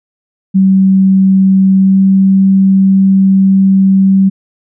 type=tone with pitch glide; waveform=sine; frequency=191.4 to 192.73 Hz; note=G3 to G3; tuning=-41 to -29 cents; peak=-4 dBFS; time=0.54-4.3 s; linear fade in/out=20 ms; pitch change=+12 cents; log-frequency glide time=1.78-2.03 s; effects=none